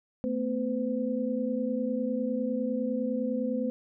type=tone cluster; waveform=sine; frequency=223.5 / 253.4 / 509 Hz; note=A3 / B3 / C5; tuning=+27 / +45 / -48 cents; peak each=-31 / -31 / -32 dBFS; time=0.24-3.7 s; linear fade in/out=0 ms; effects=none